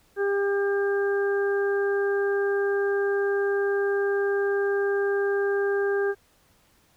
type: harmonic tone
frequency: 400 Hz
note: G4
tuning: 35 cents sharp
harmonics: 1 / 2 / 3 / 4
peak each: -22 / -36 / -39 / -31 dBFS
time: 0.16-6.15 s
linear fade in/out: 50 ms
effects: pink hiss -62 dBFS RMS until 6.96 s